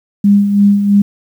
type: tone with tremolo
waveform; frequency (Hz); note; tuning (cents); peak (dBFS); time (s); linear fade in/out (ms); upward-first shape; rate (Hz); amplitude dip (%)
sine; 202.2; G#3; -46; -4; 0.24-1.02; 5; sine; 3; 55
effects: 7-bit